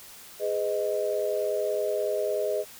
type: chord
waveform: sine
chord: G# minor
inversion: none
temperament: equal with one note detuned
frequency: 415.3 / 505.7 / 622.3 Hz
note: G#4 / B4 / D#5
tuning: 0 / +41 / 0 cents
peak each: -29 / -31 / -28 dBFS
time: 0.39-2.65 s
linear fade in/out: 50 ms
effects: white hiss -47 dBFS RMS until 2.79 s